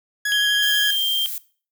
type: tone with vibrato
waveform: 40% pulse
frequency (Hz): 1671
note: G#6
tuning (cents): +10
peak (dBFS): -19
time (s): 0.25-0.91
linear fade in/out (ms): 5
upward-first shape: sine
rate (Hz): 12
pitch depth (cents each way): 12
type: tone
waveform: sine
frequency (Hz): 3174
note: G7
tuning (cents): +21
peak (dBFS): -18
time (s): 0.32-1.26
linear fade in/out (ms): 0
type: noise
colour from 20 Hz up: violet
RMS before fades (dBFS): -29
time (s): 0.62-1.38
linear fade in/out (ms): 2
effects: noise-tail reverb RT60 0.4 s tail -19 dB re dry